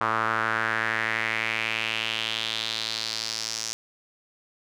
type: tone with band-pass filter sweep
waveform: sawtooth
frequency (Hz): 111.7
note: A2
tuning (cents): +27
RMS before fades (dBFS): -28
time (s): 0.01-3.73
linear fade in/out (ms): 0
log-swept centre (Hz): 1200 to 5900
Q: 3.5
effects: none